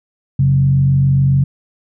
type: tone with frequency modulation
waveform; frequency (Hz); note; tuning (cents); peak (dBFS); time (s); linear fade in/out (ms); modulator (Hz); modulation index
sine; 136.1; C#3; -31; -9; 0.39-1.44; 5; 47.2; 0.49
effects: none